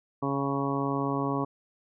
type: harmonic tone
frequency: 138.8 Hz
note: C#3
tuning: 3 cents sharp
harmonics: 1 / 2 / 3 / 4 / 5 / 6 / 7 / 8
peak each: -33 / -30 / -34 / -38 / -38 / -40 / -36 / -34 dBFS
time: 0.22-1.45 s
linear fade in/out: 10 ms
effects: none